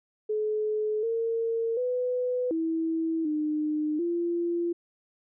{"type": "tone with pitch steps", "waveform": "sine", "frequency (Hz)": [427.9, 456.9, 498.5, 325.3, 303.9, 343.3], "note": ["A4", "A#4", "B4", "E4", "D#4", "F4"], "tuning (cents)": [-48, -35, 16, -23, -41, -30], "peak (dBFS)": -25, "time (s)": [0.29, 4.73], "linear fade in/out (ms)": 10, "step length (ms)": 740, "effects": []}